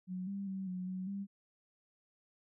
sine tone with pitch steps, 183.8 / 198 / 191.5 / 182.9 / 185.9 / 198.2 Hz, F#3 / G3 / G3 / F#3 / F#3 / G3, -11 / +18 / -40 / -20 / +8 / +19 cents, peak -37 dBFS, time 0.07-1.27 s, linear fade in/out 50 ms, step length 200 ms, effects none

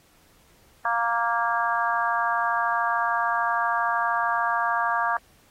harmonic tone, 233.1 Hz, A#3, in tune, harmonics 3 / 4 / 5 / 6 / 7, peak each -28 / -27 / -26 / -32 / -28 dBFS, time 0.85-5.17 s, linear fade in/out 2 ms, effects pink hiss -59 dBFS RMS until 5.5 s + AAC 48 kbps

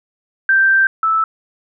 sine tone pair in turn, 1568 / 1313.6 Hz, G6 / E6, 0 / -6 cents, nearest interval minor third, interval 306 cents, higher first, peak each -9 / -12 dBFS, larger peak first, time 0.49-0.87 / 1.03-1.24 s, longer first, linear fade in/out 2 ms, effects none

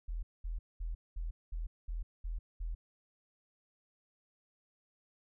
sine tone bursts, 41.2 Hz, E1, in tune, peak -35 dBFS, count 8, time 0.08-2.75 s, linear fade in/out 10 ms, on 150 ms, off 210 ms, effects none

